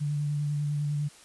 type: tone with vibrato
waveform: sine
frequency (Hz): 146.83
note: D3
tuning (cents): 0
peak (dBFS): -26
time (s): 0-1.09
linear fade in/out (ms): 20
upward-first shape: triangle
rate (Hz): 10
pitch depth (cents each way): 23
effects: white hiss -53 dBFS RMS until 1.24 s + resampled to 24000 Hz